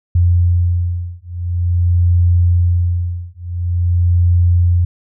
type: beating tone pair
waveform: sine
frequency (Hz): 87.31 / 87.78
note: F2 / F2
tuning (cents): 0 / +9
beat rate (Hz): 0.47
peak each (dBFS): -14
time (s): 0.15-4.85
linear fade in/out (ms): 5
effects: none